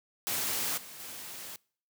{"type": "noise with level steps", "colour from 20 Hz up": "white", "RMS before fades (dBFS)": [-32, -47, -43], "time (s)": [0.27, 1.56], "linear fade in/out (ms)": 0, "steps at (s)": [0.77, 0.99], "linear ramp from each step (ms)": 10, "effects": ["noise-tail reverb RT60 0.5 s tail -25 dB re dry", "high-pass 100 Hz 12 dB/octave"]}